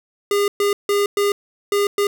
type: tone bursts at uneven times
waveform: square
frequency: 405.9 Hz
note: G#4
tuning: 40 cents flat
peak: -16 dBFS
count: 6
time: 0.31-0.48 / 0.6-0.73 / 0.89-1.06 / 1.17-1.32 / 1.72-1.87 / 1.98-2.07 s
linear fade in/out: 2 ms
effects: none